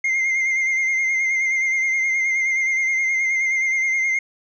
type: tone with vibrato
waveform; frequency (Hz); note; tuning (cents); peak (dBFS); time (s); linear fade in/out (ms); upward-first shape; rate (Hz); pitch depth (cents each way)
triangle; 2106; C7; +11; -16; 0.04-4.19; 5; sine; 9.5; 33
effects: resampled to 16000 Hz